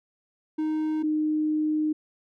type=tone pair in turn; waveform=triangle / sine; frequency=310.7 / 307.1 Hz; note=D#4 / D#4; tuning=-2 / -23 cents; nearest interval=unison; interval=21 cents; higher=first; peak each=-22 dBFS; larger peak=neither; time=0.58-1.03 / 1.03-1.93 s; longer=second; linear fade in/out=10 ms; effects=none